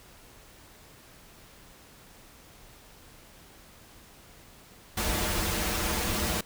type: noise with comb filter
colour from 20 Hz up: pink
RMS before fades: -29 dBFS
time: 4.97-6.41 s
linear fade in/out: 5 ms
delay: 7.4 ms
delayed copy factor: -0.85
effects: pink hiss -53 dBFS RMS until 6.45 s